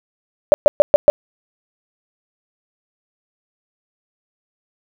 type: tone bursts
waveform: sine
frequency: 587.3 Hz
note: D5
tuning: in tune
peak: -3 dBFS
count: 5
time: 0.52-1.1 s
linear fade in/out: 0 ms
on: 20 ms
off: 120 ms
effects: none